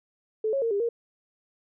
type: tone with pitch steps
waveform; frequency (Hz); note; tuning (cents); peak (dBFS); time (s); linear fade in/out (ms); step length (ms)
sine; 435.7 / 548 / 459.4 / 402.7 / 467.7; A4 / C#5 / A#4 / G4 / A#4; -17 / -20 / -25 / +47 / +6; -23; 0.44-0.89; 5; 90
effects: none